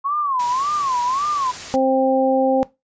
sine tone with vibrato, 1078 Hz, C#6, 49 cents flat, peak -18 dBFS, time 0.04-1.52 s, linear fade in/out 20 ms, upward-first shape sine, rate 1.8 Hz, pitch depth 190 cents each way
white noise, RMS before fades -32 dBFS, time 0.39-1.76 s, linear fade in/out 10 ms
harmonic tone, 264 Hz, C4, 16 cents sharp, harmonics 1 / 2 / 3, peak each -19 / -17 / -20 dBFS, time 1.74-2.63 s, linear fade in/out 0 ms
effects noise-tail reverb RT60 0.2 s tail -18 dB re dry + resampled to 16000 Hz

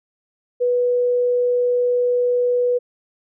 sine tone, 490.7 Hz, B4, 11 cents flat, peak -15 dBFS, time 0.6-2.79 s, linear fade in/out 20 ms, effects none

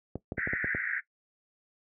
clicks, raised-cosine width 2 ms, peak -20 dBFS, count 7, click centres 0.156 / 0.321 / 0.381 / 0.474 / 0.534 / 0.644 / 0.749 s
pink band-pass noise, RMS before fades -33 dBFS, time 0.37-1.01 s, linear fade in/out 20 ms, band 1500 to 2100 Hz, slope 96 dB/octave
effects noise-tail reverb RT60 0.1 s tail -17 dB re dry + high-pass 60 Hz 12 dB/octave

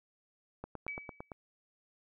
click train, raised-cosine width 1 ms, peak -27 dBFS, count 7, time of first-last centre 0.64-1.318 s, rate 8.85 Hz
sine tone with exponential decay, 2286 Hz, D7, 47 cents flat, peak -35 dBFS, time 0.88-1.33 s, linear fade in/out 0 ms, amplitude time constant 97 ms
effects none

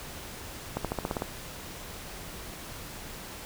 accelerating click train, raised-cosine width 1 ms, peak -15 dBFS, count 8, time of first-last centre 0.77-1.221 s, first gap 77 ms, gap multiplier 0.94, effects pink hiss -42 dBFS RMS until 3.45 s

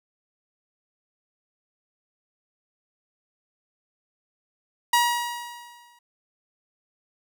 sawtooth tone with exponential decay, 956 Hz, A#5, 43 cents sharp, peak -12 dBFS, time 4.93-5.99 s, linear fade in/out 5 ms, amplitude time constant 230 ms, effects none

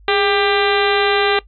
harmonic tone with a mistuned harmonic, 396.5 Hz, G4, 20 cents sharp, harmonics 1 / 2 / 3 / 4 / 5 / 6 / 7 / 8 / 9 / 10, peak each -17 / -20 / -22 / -23 / -24 / -25 / -25 / -26 / -27 / -27 dBFS, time 0.08-1.39 s, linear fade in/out 2 ms, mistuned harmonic 1, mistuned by +60 cents, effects noise-tail reverb RT60 0.1 s tail -20 dB re dry + added 50 Hz sine -42 dBFS peak until 1.47 s

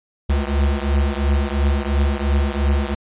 square beating tone pair, 69.3 / 72.2 Hz, C#2 / D2, 0 / -29 cents, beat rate 2.9 Hz, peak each -19 / -21 dBFS, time 0.29-2.95 s, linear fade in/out 10 ms, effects resampled to 8000 Hz

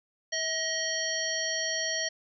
harmonic tone with a mistuned harmonic, 630 Hz, D#5, 21 cents sharp, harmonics 1 / 3 / 5 / 7 / 9, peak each -36 / -33 / -37 / -35 / -33 dBFS, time 0.32-2.09 s, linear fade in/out 10 ms, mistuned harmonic 1, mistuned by +38 cents, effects none

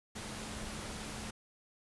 sine tone in noise, 215 Hz, A3, 40 cents flat, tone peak -48 dBFS, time 0.15-1.31 s, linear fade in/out 10 ms, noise pink, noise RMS -43 dBFS, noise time 0.15-1.31 s, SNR -8 dB, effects resampled to 24000 Hz

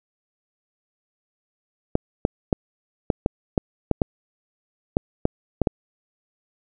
clicks, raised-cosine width 2 ms, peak -4 dBFS, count 12, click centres 1.954 / 2.251 / 2.528 / 3.102 / 3.261 / 3.578 / 3.913 / 4.018 / 4.969 / 5.254 / 5.617 / 5.672 s, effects none

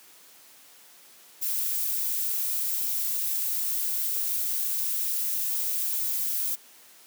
violet noise, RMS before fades -28 dBFS, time 1.41-6.56 s, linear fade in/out 20 ms, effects white hiss -53 dBFS RMS until 7.06 s + high-pass 200 Hz 12 dB/octave

